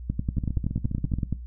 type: two click trains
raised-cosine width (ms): 5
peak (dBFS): -17 / -13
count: 13 / 14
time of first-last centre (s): 0.37-1.186 / 0.1-1.326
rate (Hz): 14.7 / 10.6
effects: noise-tail reverb RT60 0.2 s tail -18 dB re dry + added 60 Hz sine -35 dBFS peak until 1.46 s